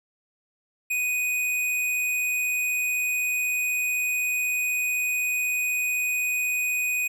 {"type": "tone", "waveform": "square", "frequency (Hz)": 2489, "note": "D#7", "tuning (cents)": 0, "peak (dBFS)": -24, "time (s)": [0.9, 7.08], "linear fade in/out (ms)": 10, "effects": []}